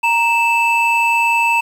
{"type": "tone pair together", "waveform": "triangle", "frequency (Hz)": [932.3, 2637], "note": ["A#5", "E7"], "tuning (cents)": [0, 0], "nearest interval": "octave + tritone", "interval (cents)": 1800, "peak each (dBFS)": -13, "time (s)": [0.03, 1.61], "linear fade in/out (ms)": 10, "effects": ["7-bit"]}